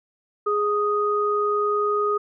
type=tone pair together; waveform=sine; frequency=415.3 / 1244.5 Hz; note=G#4 / D#6; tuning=0 / 0 cents; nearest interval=octave + perfect fifth; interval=1900 cents; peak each=-22 / -22 dBFS; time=0.46-2.18 s; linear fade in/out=10 ms; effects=none